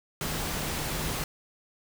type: tone in noise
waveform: sine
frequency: 155.56 Hz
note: D#3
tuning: in tune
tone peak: -39 dBFS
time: 0.21-1.24 s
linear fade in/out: 2 ms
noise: pink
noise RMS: -32 dBFS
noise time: 0.21-1.24 s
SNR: -10 dB
effects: none